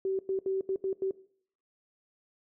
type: tone bursts at uneven times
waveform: sine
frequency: 383.7 Hz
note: G4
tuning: 37 cents flat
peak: -27 dBFS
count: 6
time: 0.05-0.19 / 0.29-0.39 / 0.46-0.61 / 0.69-0.76 / 0.84-0.93 / 1.02-1.11 s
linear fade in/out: 2 ms
effects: noise-tail reverb RT60 0.6 s tail -19 dB re dry